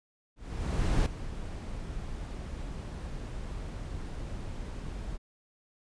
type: noise with ADSR envelope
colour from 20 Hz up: brown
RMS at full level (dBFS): -24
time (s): 0.36-5.18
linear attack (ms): 700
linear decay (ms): 4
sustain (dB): -14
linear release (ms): 28
effects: resampled to 22050 Hz